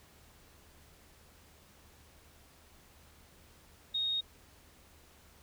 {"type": "tone", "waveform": "sine", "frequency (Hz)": 3729, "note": "A#7", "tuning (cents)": 0, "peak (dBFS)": -30, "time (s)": [3.94, 4.21], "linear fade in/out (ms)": 10, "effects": ["added 76 Hz sine -64 dBFS peak until 5.42 s", "pink hiss -61 dBFS RMS until 5.42 s"]}